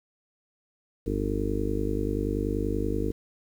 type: harmonic tone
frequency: 50.4 Hz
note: G1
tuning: 49 cents sharp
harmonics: 1 / 2 / 4 / 5 / 6 / 7 / 8 / 9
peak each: -31 / -33 / -36 / -35 / -32 / -36 / -36 / -33 dBFS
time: 1.06-3.12 s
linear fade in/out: 10 ms
effects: 9-bit